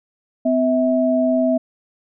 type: tone pair together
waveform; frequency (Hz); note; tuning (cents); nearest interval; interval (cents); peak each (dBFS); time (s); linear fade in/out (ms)
sine; 254.1 / 648; B3 / E5; +49 / -30; octave + major third; 1621; -17; 0.45-1.58; 10
effects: none